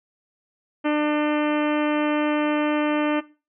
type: harmonic tone with a mistuned harmonic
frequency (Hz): 299.3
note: D4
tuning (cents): +33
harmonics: 1 / 2 / 3 / 4 / 5 / 6 / 7 / 8 / 9 / 10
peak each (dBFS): -20 / -26 / -30 / -32 / -34 / -36 / -37 / -38 / -39 / -40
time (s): 0.84-3.21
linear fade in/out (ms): 20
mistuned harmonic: 10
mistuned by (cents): +44
effects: noise-tail reverb RT60 0.3 s tail -17 dB re dry